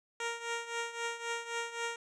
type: tone with tremolo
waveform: 10% pulse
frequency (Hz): 466.2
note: A#4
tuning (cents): 0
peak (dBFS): -24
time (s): 0.2-1.96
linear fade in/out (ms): 2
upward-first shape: triangle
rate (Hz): 3.8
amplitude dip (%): 80
effects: resampled to 22050 Hz